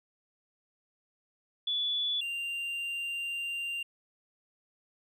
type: tone pair in turn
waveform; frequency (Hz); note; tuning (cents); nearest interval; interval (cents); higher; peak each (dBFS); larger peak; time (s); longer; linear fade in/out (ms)
sine / triangle; 3440 / 2783; A7 / F7; -40 / -7; major third; 367; first; -28 / -31; first; 1.67-2.21 / 2.21-3.83; second; 5
effects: none